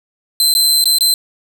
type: tone with dropouts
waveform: sawtooth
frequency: 4088 Hz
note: C8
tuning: 41 cents flat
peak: -7 dBFS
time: 0.4-1.14 s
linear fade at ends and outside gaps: 1 ms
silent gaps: 0.54-0.55 / 0.841-0.856 / 0.985-1.008 s
effects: none